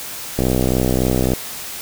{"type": "click train", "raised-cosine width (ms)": 2, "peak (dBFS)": -4, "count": 61, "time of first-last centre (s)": [0.39, 1.335], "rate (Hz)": 63.5, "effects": ["white hiss -30 dBFS RMS until 1.81 s"]}